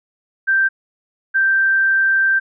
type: tone pair in turn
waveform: sine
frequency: 1568 / 1568 Hz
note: G6 / G6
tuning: 0 / 0 cents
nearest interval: unison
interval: 0 cents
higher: neither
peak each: -12 dBFS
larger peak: neither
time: 0.47-0.69 / 1.34-2.4 s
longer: second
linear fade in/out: 20 ms
effects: none